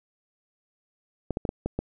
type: clicks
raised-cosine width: 2 ms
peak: -14 dBFS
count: 6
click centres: 1.307 / 1.371 / 1.452 / 1.491 / 1.66 / 1.79 s
effects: none